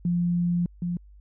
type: tone pair in turn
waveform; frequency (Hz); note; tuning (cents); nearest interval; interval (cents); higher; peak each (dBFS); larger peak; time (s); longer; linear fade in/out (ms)
sine; 174.1 / 174.75; F3 / F3; -5 / +1; unison; 6; second; -21 / -25; first; 0.05-0.66 / 0.82-0.97; first; 2
effects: added 50 Hz sine -47 dBFS peak until 1.2 s